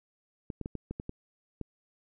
clicks, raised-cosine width 3 ms, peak -23 dBFS, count 8, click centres 0.502 / 0.613 / 0.659 / 0.753 / 0.91 / 0.999 / 1.094 / 1.613 s, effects none

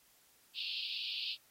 pink band-pass noise, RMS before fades -40 dBFS, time 0.54-1.37 s, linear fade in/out 50 ms, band 2600 to 4800 Hz, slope 96 dB/octave, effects white hiss -67 dBFS RMS until 1.5 s + AAC 48 kbps

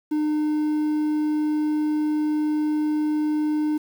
triangle tone with quantisation, 303.5 Hz, D#4, 43 cents flat, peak -18 dBFS, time 0.11-3.78 s, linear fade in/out 10 ms, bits 8, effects none

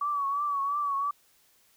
sine tone with vibrato, 1139 Hz, C#6, 47 cents sharp, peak -26 dBFS, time 0.01-1.11 s, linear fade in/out 5 ms, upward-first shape triangle, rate 2.9 Hz, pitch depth 68 cents each way, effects white hiss -64 dBFS RMS until 1.76 s

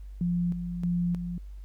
sine tone with tremolo, 174.61 Hz, F3, in tune, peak -24 dBFS, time 0.21-1.38 s, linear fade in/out 2 ms, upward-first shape square, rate 1.6 Hz, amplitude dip 55%, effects added 49 Hz sine -39 dBFS peak until 1.64 s + pink hiss -68 dBFS RMS until 1.64 s

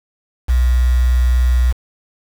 sine tone with quantisation, 61.74 Hz, B1, in tune, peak -10 dBFS, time 0.48-1.73 s, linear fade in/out 20 ms, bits 5, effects none

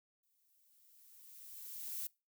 violet noise with exponential growth, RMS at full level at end -40 dBFS, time 0.23-2.07 s, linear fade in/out 5 ms, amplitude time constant 400 ms, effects noise-tail reverb RT60 0.3 s tail -25 dB re dry

